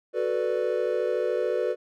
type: chord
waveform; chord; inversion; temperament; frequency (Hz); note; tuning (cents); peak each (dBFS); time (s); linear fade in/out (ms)
triangle; B minor seventh; second; equal; 370 / 440 / 493.9 / 587.3; F#4 / A4 / B4 / D5; 0 / 0 / 0 / 0; -28 / -28 / -25 / -29; 0.13-1.76; 50
effects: none